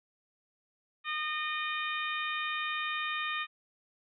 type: harmonic tone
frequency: 612 Hz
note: D#5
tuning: 29 cents flat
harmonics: 2 / 3 / 4 / 5 / 6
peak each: -36 / -37 / -37 / -42 / -41 dBFS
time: 1.04-3.47 s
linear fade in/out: 50 ms
effects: none